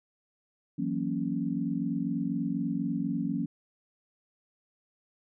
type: chord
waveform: sine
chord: F# dominant seventh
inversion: third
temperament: equal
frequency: 164.81 / 185 / 233.1 / 277.2 Hz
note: E3 / F#3 / A#3 / C#4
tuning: 0 / 0 / 0 / 0 cents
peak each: -35 / -34 / -33 / -32 dBFS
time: 0.78-3.46 s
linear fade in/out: 10 ms
effects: none